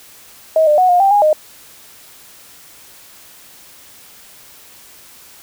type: tone with pitch steps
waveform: sine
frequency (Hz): 636 / 600 / 736 / 712 / 785 / 821 / 615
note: D#5 / D5 / F#5 / F5 / G5 / G#5 / D#5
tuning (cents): +38 / +37 / -9 / +33 / +2 / -20 / -20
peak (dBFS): -8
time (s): 0.56-1.33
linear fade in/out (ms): 2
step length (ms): 110
effects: white hiss -42 dBFS RMS until 5.42 s